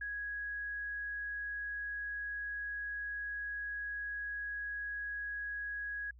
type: tone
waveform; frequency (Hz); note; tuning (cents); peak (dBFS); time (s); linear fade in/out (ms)
sine; 1661.2; G#6; 0; -37; 0.01-6.11; 5
effects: added 60 Hz sine -54 dBFS peak until 6.19 s